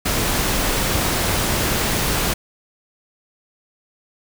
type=noise; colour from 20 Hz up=pink; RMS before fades=-20 dBFS; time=0.05-2.34 s; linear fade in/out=10 ms; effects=none